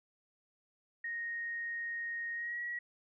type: tone with pitch glide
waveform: sine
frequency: 1864.7 to 1917.1 Hz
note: A#6 to A#6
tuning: 0 to +48 cents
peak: -36 dBFS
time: 1.04-2.79 s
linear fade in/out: 5 ms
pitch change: +48 cents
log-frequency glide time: 2.34-2.61 s
effects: none